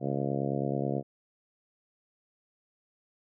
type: harmonic tone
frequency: 69.3 Hz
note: C#2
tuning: in tune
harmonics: 2 / 3 / 4 / 5 / 6 / 7 / 8 / 9 / 10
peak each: -33 / -35 / -36 / -37 / -38 / -38 / -39 / -40 / -40 dBFS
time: 0-1.03 s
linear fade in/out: 50 ms
effects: none